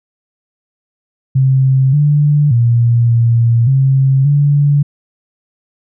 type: tone with pitch steps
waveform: sine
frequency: 132.7 / 147.1 / 118.2 / 116.8 / 134.4 / 144.1 Hz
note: C3 / D3 / A#2 / A#2 / C3 / D3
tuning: +25 / +3 / +24 / +4 / +47 / -33 cents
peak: -7 dBFS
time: 1.35-4.83 s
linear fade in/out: 10 ms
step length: 580 ms
effects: none